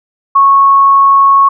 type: tone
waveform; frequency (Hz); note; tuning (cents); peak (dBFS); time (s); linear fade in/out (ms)
sine; 1102; C#6; -11; -3; 0.35-1.49; 10
effects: none